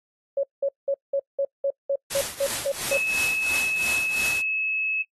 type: tone bursts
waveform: sine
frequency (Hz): 554.4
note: C#5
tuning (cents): 0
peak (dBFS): -20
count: 11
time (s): 0.37-2.974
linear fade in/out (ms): 5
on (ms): 64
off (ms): 190
type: noise with tremolo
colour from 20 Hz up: white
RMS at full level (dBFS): -27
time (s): 2.1-4.42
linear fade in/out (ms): 10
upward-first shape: triangle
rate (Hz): 2.9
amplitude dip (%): 85
type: tone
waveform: sine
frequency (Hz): 2586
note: E7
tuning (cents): -34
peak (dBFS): -23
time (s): 2.91-5.03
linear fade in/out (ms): 10
effects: noise-tail reverb RT60 0.1 s tail -26 dB re dry + AAC 32 kbps